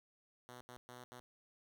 5% pulse tone bursts at uneven times, 123.47 Hz, B2, in tune, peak -40 dBFS, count 4, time 0.49-0.61 / 0.69-0.77 / 0.89-1.04 / 1.12-1.2 s, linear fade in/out 0 ms, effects none

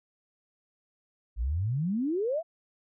sine exponential sweep, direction up, 51.4 to 698.5 Hz, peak -26 dBFS, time 1.36-2.43 s, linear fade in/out 50 ms, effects none

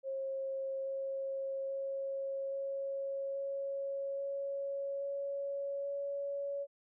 sine tone with pitch steps, 538 / 541.4 / 544.9 / 548.4 / 551.8 / 555.4 / 558.9 / 562.5 Hz, C5 / C#5 / C#5 / C#5 / C#5 / C#5 / C#5 / C#5, +48 / -41 / -30 / -19 / -8 / +3 / +14 / +25 cents, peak -35 dBFS, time 0.03-6.67 s, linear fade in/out 50 ms, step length 830 ms, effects none

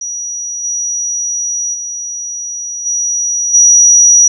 sine tone with level steps, 5810 Hz, F#8, 32 cents flat, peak -18 / -14 / -19 / -12 / -3 dBFS, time 0.01-4.28 s, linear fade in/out 5 ms, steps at 0.63 / 1.73 / 2.85 / 3.53 s, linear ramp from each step 20 ms, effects none

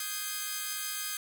5% pulse chord, Ab major seventh, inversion second, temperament equal, 1244.5 / 1568 / 1661.2 / 2093 Hz, Eb6 / G6 / Ab6 / C7, 0 / 0 / 0 / 0 cents, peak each -27 / -27 / -29 / -31 dBFS, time 0-1.17 s, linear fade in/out 2 ms, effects none

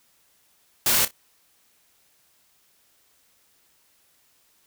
white noise with echo, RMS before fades -20 dBFS, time 0.86-1.05 s, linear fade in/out 2 ms, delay 30 ms, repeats 2, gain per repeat -14 dB, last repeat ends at 1.11 s, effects white hiss -63 dBFS RMS until 4.66 s

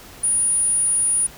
sine tone, 9660 Hz, D9, 48 cents sharp, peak -16 dBFS, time 0.23-1.27 s, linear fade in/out 10 ms, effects pink hiss -42 dBFS RMS until 1.37 s

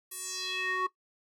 square tone with band-pass filter sweep, 371.7 Hz, F#4, 8 cents sharp, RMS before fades -34 dBFS, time 0.11-0.87 s, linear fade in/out 10 ms, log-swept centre 12000 to 1100 Hz, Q 2.9, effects noise-tail reverb RT60 0.1 s tail -17 dB re dry

